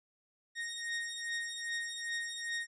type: beating tone pair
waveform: sawtooth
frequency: 1860 / 1862.5 Hz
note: A#6 / A#6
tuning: -4 / -2 cents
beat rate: 2.5 Hz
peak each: -37 / -35 dBFS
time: 0.55-2.67 s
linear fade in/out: 50 ms
effects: resampled to 22050 Hz